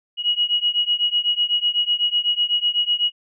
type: beating tone pair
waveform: sine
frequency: 2900 / 2908 Hz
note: F#7 / F#7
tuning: -35 / -31 cents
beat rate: 8 Hz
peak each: -20 / -21 dBFS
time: 0.17-3.12 s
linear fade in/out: 50 ms
effects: none